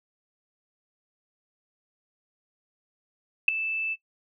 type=tone with ADSR envelope; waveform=sine; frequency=2637 Hz; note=E7; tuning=in tune; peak=-10 dBFS; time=3.48-3.96 s; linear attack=4 ms; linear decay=6 ms; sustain=-17 dB; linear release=36 ms; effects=noise-tail reverb RT60 0.1 s tail -17 dB re dry